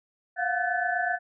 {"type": "tone cluster", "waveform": "sine", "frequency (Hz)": [697, 725, 1512, 1740], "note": ["F5", "F#5", "F#6", "A6"], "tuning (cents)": [-4, -35, 37, -20], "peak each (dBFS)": -30, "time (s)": [0.36, 1.19], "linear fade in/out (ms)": 50, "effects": []}